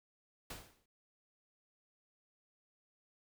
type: noise with exponential decay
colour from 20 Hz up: pink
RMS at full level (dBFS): -43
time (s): 0.5-0.86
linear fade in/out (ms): 5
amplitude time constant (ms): 78
effects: none